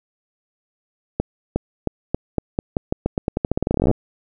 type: accelerating click train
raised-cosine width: 2 ms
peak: -5 dBFS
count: 29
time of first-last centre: 1.2-3.913 s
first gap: 360 ms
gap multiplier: 0.87
effects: none